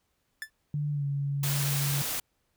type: tone with exponential decay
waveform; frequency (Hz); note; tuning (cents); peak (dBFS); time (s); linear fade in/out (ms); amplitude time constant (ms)
45% pulse; 1751; A6; -9; -30; 0.42-0.5; 1; 17
type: tone with pitch glide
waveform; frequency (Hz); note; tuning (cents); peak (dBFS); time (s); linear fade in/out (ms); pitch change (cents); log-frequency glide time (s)
sine; 147.1 to 140.86; D3 to C#3; +3 to +28; -27; 0.74-2.02; 2; -75; 0.91-1.05
type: noise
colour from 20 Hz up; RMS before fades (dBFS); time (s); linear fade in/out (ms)
white; -32; 1.43-2.2; 5
effects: pink hiss -75 dBFS RMS until 2.56 s